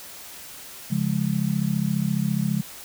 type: chord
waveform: sine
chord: Db major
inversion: none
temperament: just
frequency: 138.59 / 173.24 / 207.9 Hz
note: Db3 / F3 / Ab3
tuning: 0 / -14 / +2 cents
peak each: -26 / -25 / -25 dBFS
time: 0.9-2.62 s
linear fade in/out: 20 ms
effects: white hiss -41 dBFS RMS until 2.84 s